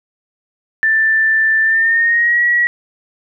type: tone with pitch glide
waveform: sine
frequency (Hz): 1771 to 1920.2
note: A6 to B6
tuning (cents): +11 to -49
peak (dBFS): -10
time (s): 0.83-2.67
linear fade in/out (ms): 0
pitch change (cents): +140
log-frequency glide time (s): 1.62-2.43
effects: none